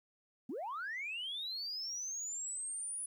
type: linear sweep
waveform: sine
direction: up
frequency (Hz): 207.7 to 9956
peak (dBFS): -37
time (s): 0.49-3.06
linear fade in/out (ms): 5
effects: tanh soft clip ceiling -35 dBFS + 12-bit